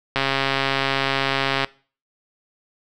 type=click train; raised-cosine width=0.3 ms; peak=-4 dBFS; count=203; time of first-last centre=0.16-1.645 s; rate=136 Hz; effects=noise-tail reverb RT60 0.4 s tail -22 dB re dry